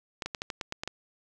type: clicks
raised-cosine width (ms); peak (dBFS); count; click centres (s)
0.2; -16; 9; 0.222 / 0.26 / 0.348 / 0.419 / 0.502 / 0.612 / 0.724 / 0.835 / 0.876
effects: none